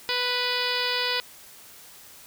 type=harmonic tone; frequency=493.9 Hz; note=B4; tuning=in tune; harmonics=1 / 2 / 3 / 4 / 5 / 6 / 7 / 8 / 9 / 10; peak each=-33 / -33 / -33 / -33 / -33 / -33 / -33 / -33 / -33 / -33 dBFS; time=0.09-1.2 s; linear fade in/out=0 ms; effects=white hiss -48 dBFS RMS until 2.26 s